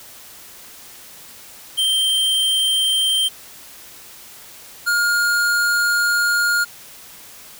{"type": "tone pair in turn", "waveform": "square", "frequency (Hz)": [3144, 1420], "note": ["G7", "F6"], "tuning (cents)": [4, 28], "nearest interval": "octave + major second", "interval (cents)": 1376, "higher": "first", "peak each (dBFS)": -16, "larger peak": "neither", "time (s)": [[1.77, 3.29], [4.86, 6.65]], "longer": "second", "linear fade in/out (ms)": 20, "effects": ["white hiss -41 dBFS RMS until 7.59 s"]}